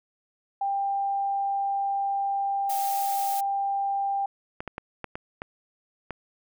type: tone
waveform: sine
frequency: 793 Hz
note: G5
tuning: 20 cents sharp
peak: -24 dBFS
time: 0.61-4.26 s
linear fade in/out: 5 ms
type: noise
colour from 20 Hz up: blue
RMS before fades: -35 dBFS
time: 2.69-3.41 s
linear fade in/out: 10 ms
type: clicks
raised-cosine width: 0.5 ms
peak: -18 dBFS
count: 7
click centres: 4.605 / 4.677 / 4.781 / 5.043 / 5.155 / 5.419 / 6.107 s
effects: none